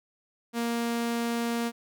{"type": "tone", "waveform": "sawtooth", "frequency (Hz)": 234.2, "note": "A#3", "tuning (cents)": 8, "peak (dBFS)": -23, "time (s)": [0.53, 1.72], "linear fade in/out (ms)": 50, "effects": []}